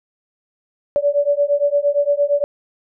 sine beating tone pair, 571 / 579.7 Hz, D5 / D5, -49 / -23 cents, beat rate 8.7 Hz, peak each -17 dBFS, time 0.96-2.44 s, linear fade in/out 0 ms, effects none

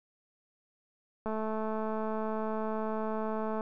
click train, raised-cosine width 1 ms, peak -22 dBFS, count 513, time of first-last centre 1.26-3.609 s, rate 218 Hz, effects none

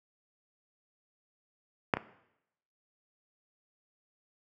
clicks, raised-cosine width 0.5 ms, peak -8 / -17 dBFS, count 2, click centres 1.938 / 1.97 s, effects noise-tail reverb RT60 0.8 s tail -17 dB re dry + high-pass 100 Hz 12 dB/octave

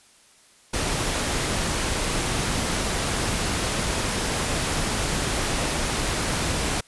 pink noise, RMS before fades -25 dBFS, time 0.73-6.81 s, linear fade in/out 10 ms, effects white hiss -55 dBFS RMS until 6.87 s + resampled to 24000 Hz

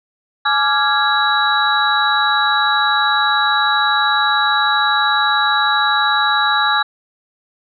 sine tone cluster, 846 / 1172 / 1385 / 1659 / 3908 Hz, G#5 / D6 / F6 / G#6 / B7, +32 / -4 / -15 / -2 / -19 cents, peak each -19 dBFS, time 0.45-6.83 s, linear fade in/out 10 ms, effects none

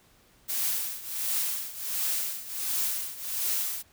blue noise with tremolo, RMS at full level -27 dBFS, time 0.48-3.83 s, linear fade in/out 20 ms, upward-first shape triangle, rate 1.4 Hz, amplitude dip 85%, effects pink hiss -61 dBFS RMS until 3.92 s

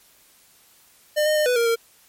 square tone with pitch steps, 603 / 613 / 607 / 495.4 / 467.3 / 460.4 Hz, D5 / D#5 / D#5 / B4 / A#4 / A#4, +46 / -26 / -43 / +5 / +4 / -22 cents, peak -18 dBFS, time 1.16-1.76 s, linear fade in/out 20 ms, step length 100 ms, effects white hiss -55 dBFS RMS until 2.08 s + MP3 64 kbps

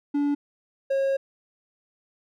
triangle tone pair in turn, 287.8 / 543.3 Hz, D4 / C#5, -35 / -35 cents, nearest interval major seventh, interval 1100 cents, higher second, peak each -19 dBFS, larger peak neither, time 0.14-0.35 / 0.9-1.17 s, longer second, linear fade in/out 10 ms, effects none

